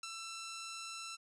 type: tone with ADSR envelope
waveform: 10% pulse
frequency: 1338 Hz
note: E6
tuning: 25 cents sharp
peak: -32 dBFS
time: 0.03-1.17 s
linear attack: 4 ms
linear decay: 23 ms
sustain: -3 dB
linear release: 26 ms
effects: low-pass 10000 Hz 12 dB/octave